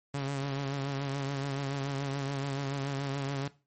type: tone with vibrato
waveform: sawtooth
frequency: 138.59 Hz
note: C#3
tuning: in tune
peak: -27 dBFS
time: 0.14-3.48 s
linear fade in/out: 5 ms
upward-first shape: triangle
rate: 7 Hz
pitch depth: 49 cents each way
effects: noise-tail reverb RT60 0.3 s tail -17 dB re dry + MP3 32 kbps